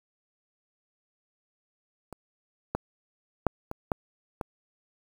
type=clicks; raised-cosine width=1 ms; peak=-26 / -13 / -7 / -20 / -11 / -17 dBFS; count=6; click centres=2.127 / 2.75 / 3.467 / 3.714 / 3.918 / 4.412 s; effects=7-bit